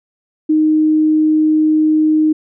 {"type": "tone", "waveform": "sine", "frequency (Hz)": 310, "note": "D#4", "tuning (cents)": -6, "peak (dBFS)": -9, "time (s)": [0.49, 2.33], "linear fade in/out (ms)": 10, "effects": []}